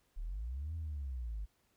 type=linear two-way sweep; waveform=sine; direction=up then down; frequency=33.14 to 83 to 48.5 Hz; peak=-36 dBFS; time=0.16-1.46 s; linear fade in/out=20 ms; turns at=0.75 s; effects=tanh soft clip ceiling -34 dBFS + pink hiss -75 dBFS RMS until 1.76 s